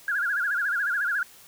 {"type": "tone with vibrato", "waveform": "sine", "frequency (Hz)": 1529, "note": "G6", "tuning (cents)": -44, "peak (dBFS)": -23, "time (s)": [0.08, 1.23], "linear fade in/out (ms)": 2, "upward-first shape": "sine", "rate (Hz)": 14, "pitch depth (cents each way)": 170, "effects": ["white hiss -51 dBFS RMS until 1.47 s"]}